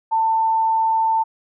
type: tone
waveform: sine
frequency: 893 Hz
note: A5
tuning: 25 cents sharp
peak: -15 dBFS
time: 0.11-1.24 s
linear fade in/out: 20 ms
effects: none